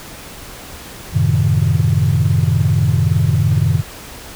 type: chord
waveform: sine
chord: F# diminished seventh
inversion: none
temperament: equal with one note detuned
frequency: 92.5 / 110 / 132.03 / 155.56 Hz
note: F#2 / A2 / C3 / Eb3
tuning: 0 / 0 / +16 / 0 cents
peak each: -16 dBFS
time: 1.12-3.83 s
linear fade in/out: 50 ms
effects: tanh soft clip ceiling -4 dBFS + pink hiss -34 dBFS RMS until 4.35 s